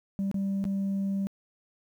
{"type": "tone with dropouts", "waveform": "sine", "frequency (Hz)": 196, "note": "G3", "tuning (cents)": 0, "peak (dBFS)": -24, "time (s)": [0.19, 1.27], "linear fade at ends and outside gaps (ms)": 0, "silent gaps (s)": [[0.314, 0.343], [0.641, 0.652]], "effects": ["tanh soft clip ceiling -25 dBFS", "10-bit"]}